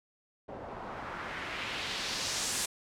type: noise with low-pass filter sweep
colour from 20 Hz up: white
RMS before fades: -37 dBFS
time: 0.48-2.66 s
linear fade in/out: 10 ms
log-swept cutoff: 620 to 9100 Hz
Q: 1.4
effects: none